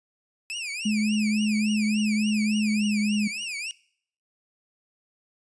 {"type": "tone with vibrato", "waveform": "sawtooth", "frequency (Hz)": 2542, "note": "D#7", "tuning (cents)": 36, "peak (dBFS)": -27, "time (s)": [0.5, 3.71], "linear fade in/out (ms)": 0, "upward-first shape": "triangle", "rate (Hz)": 3.5, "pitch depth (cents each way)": 250}
{"type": "tone with pitch glide", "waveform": "sine", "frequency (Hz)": [213, 209.7], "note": ["G#3", "G#3"], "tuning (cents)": [44, 17], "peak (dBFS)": -21, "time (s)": [0.85, 3.28], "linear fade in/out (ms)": 10, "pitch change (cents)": -27, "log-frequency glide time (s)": [2.74, 2.81]}
{"effects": ["noise-tail reverb RT60 0.6 s tail -22 dB re dry", "resampled to 22050 Hz"]}